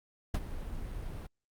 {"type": "noise with ADSR envelope", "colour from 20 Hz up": "brown", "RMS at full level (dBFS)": -25, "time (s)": [0.34, 1.27], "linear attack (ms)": 6, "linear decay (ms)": 44, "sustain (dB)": -14, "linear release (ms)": 7, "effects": ["Opus 48 kbps"]}